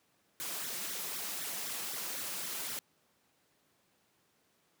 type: noise with flanger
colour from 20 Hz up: white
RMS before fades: -39 dBFS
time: 0.4-2.79 s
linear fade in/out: 0 ms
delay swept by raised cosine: 0.52 to 6.02 ms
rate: 3.9 Hz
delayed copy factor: +1
effects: pink hiss -72 dBFS RMS until 4.8 s + high-pass 150 Hz 12 dB/octave